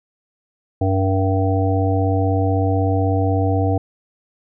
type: harmonic tone with a mistuned harmonic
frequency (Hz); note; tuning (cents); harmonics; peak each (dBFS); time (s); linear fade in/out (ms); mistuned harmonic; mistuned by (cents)
96.1; G2; -34; 1 / 3 / 5 / 7 / 8; -17 / -22 / -24 / -25 / -26; 0.81-3.78; 5; 5; -22
effects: none